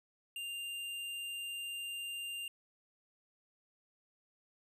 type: tone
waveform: square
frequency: 2794 Hz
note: F7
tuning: in tune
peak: -40 dBFS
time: 0.36-2.48 s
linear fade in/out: 2 ms
effects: resampled to 32000 Hz